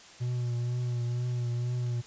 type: tone with vibrato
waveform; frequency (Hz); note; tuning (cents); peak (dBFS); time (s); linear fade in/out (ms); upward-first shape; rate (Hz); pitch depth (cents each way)
triangle; 121.6; B2; -26; -26; 0.2-2.02; 20; triangle; 2.1; 33
effects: white hiss -51 dBFS RMS until 2.06 s + resampled to 16000 Hz